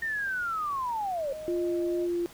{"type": "linear sweep", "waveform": "sine", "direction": "down", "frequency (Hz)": [1839, 523.3], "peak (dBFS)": -28, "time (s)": [0.02, 1.33], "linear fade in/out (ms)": 5}
{"type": "tone", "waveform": "sine", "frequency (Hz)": 620, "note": "D#5", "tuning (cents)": -6, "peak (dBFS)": -36, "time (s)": [1.29, 2.08], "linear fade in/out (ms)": 50}
{"type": "tone with vibrato", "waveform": "sine", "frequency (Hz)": 347.7, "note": "F4", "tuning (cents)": -8, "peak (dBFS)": -26, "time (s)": [1.48, 2.26], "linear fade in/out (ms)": 0, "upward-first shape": "sine", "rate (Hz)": 2.3, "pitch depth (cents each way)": 9}
{"effects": ["pink hiss -51 dBFS RMS until 2.33 s"]}